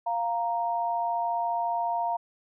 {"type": "tone pair together", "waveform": "sine", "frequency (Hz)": [698, 932.3], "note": ["F5", "A#5"], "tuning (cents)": [-1, 0], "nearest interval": "perfect fourth", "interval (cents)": 501, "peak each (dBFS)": -28, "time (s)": [0.06, 2.17], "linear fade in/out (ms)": 10, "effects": []}